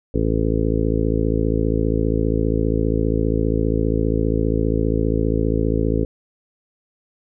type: harmonic tone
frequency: 55 Hz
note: A1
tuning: in tune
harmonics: 1 / 2 / 3 / 4 / 5 / 6 / 7 / 8 / 9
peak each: -22 / -24 / -26 / -28 / -24 / -28 / -28 / -25 / -29 dBFS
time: 0.14-6.05 s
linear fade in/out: 5 ms
effects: none